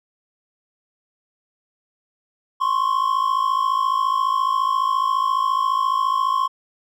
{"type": "tone pair together", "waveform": "triangle", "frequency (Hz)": [1046, 1100.5], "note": ["C6", "C#6"], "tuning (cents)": [-1, -13], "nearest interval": "minor second", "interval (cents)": 88, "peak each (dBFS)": [-18, -19], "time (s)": [2.6, 6.48], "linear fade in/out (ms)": 20, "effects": []}